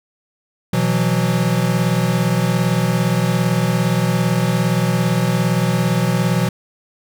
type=chord; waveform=square; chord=B suspended fourth; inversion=none; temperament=equal with one note detuned; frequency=123.47 / 164.81 / 182.34 Hz; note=B2 / E3 / F#3; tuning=0 / 0 / -25 cents; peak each=-20 dBFS; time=0.73-6.49 s; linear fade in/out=5 ms; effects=none